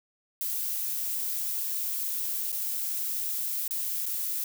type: noise with dropouts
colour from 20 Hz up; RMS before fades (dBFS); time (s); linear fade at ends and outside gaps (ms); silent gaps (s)
violet; -31; 0.41-4.44; 1; 2.519-2.526 / 3.679-3.708 / 4.057-4.063
effects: none